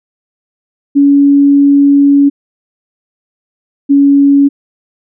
sine tone pair in turn, 282.2 / 280.8 Hz, C#4 / C#4, +31 / +22 cents, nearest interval unison, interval 9 cents, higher first, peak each -3 dBFS, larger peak neither, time 0.95-2.3 / 3.89-4.49 s, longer first, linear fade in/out 20 ms, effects none

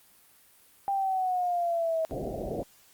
sine exponential sweep, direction down, 796 to 640 Hz, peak -25 dBFS, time 0.88-2.05 s, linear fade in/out 0 ms
white low-pass noise, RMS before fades -34 dBFS, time 2.11-2.63 s, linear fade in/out 0 ms, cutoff 730 Hz, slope 96 dB/octave
effects white hiss -59 dBFS RMS until 2.93 s + Opus 32 kbps

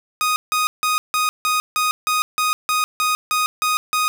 sawtooth tone bursts, 1244.5 Hz, D#6, in tune, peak -13 dBFS, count 13, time 0.21-4.08 s, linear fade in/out 0 ms, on 150 ms, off 160 ms, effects none

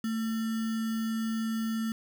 sine tone with sample-and-hold, 223.5 Hz, A3, 27 cents sharp, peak -28 dBFS, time 0.04-1.92 s, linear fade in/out 2 ms, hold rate 1575 Hz, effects none

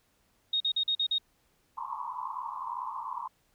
sine tone bursts, 3729 Hz, A#7, in tune, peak -25 dBFS, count 6, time 0.53-1.183 s, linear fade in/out 5 ms, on 73 ms, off 43 ms
white band-pass noise, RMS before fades -37 dBFS, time 1.77-3.28 s, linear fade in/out 10 ms, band 900 to 1100 Hz, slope 96 dB/octave
effects pink hiss -70 dBFS RMS until 3.54 s

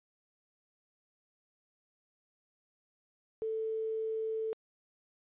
sine tone with quantisation, 442.1 Hz, A4, 8 cents sharp, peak -32 dBFS, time 3.42-4.53 s, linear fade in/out 0 ms, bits 10, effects resampled to 8000 Hz

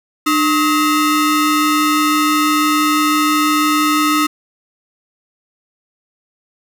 40% pulse ring-modulated tone, 787 Hz, G5, 7 cents sharp, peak -8 dBFS, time 0.26-4.27 s, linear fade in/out 10 ms, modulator 486 Hz, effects none

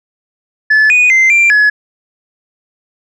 sine tone with pitch steps, 1731 / 2473 / 2078 / 2366 / 1695 Hz, A6 / D#7 / C7 / D7 / G#6, -29 / -11 / -12 / +12 / +35 cents, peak -3 dBFS, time 0.7-1.7 s, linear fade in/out 10 ms, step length 200 ms, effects tanh soft clip ceiling -4 dBFS

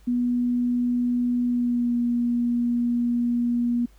sine tone with pitch glide, 244 to 239.5 Hz, B3 to A#3, -21 to +47 cents, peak -20 dBFS, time 0.07-3.86 s, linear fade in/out 10 ms, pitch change -32 cents, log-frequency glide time 1.46-1.96 s, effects added 50 Hz sine -50 dBFS peak until 3.98 s + pink hiss -61 dBFS RMS until 3.98 s

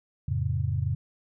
sine chord, F augmented, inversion none, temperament just, 87.31 / 109.13 / 136.42 Hz, F2 / A2 / C#3, 0 / -14 / -27 cents, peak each -29 dBFS, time 0.28-0.95 s, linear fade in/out 5 ms, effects none

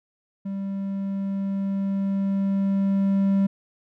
triangle tone with level ramp, 196 Hz, G3, in tune, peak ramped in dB -25 to -15 dBFS, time 0.45-3.47 s, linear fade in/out 10 ms, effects none

